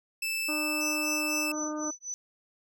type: tone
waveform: sawtooth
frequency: 2637 Hz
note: E7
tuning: in tune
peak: -26 dBFS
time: 0.22-1.52 s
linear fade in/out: 5 ms
type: harmonic tone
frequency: 303.9 Hz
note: D#4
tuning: 41 cents flat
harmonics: 1 / 2 / 3 / 4 / 5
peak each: -33 / -38 / -44 / -40 / -50 dBFS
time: 0.48-1.91 s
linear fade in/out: 10 ms
type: tone with tremolo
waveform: sine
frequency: 5990 Hz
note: F#8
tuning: 20 cents sharp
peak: -32 dBFS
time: 0.81-2.14 s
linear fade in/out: 0 ms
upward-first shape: sine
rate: 4 Hz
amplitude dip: 100%
effects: none